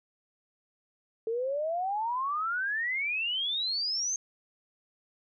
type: exponential sweep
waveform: sine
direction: up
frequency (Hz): 440 to 6430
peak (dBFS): -28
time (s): 1.27-4.16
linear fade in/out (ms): 2
effects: none